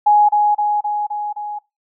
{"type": "tone with echo", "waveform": "sine", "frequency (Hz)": 834, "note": "G#5", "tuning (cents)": 7, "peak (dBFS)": -8, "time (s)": [0.06, 0.29], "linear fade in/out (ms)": 10, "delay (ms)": 260, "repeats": 5, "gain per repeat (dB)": -3, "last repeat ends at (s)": 1.59, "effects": ["noise-tail reverb RT60 0.2 s tail -20 dB re dry"]}